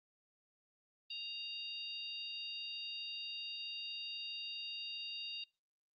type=harmonic tone; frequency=932.3 Hz; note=A#5; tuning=in tune; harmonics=3 / 4 / 5; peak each=-44 / -46 / -48 dBFS; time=1.1-5.44 s; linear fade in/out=5 ms; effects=noise-tail reverb RT60 0.3 s tail -26 dB re dry + Opus 24 kbps